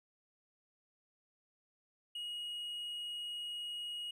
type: tone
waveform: triangle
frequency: 2889 Hz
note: F#7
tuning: 42 cents flat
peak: -38 dBFS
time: 2.15-4.11 s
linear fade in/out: 5 ms
effects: none